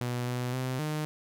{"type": "tone with pitch steps", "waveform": "sawtooth", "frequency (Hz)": [122.6, 124, 128.7, 152.9], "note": ["B2", "B2", "C3", "D#3"], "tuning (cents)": [-12, 7, -28, -30], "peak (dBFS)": -26, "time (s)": [0.01, 1.05], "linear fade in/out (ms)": 0, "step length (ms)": 260, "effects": []}